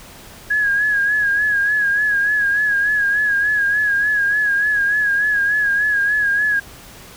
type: tone with vibrato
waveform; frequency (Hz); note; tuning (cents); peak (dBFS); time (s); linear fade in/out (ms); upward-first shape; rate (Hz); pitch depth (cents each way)
sine; 1661.2; G#6; 0; -14; 0.5-6.6; 10; sine; 3.4; 54
effects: pink hiss -40 dBFS RMS until 7.16 s